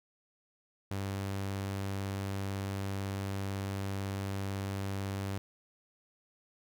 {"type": "tone", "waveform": "sawtooth", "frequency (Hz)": 98, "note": "G2", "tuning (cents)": 0, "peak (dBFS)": -30, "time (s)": [0.91, 5.38], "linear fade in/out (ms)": 0, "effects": []}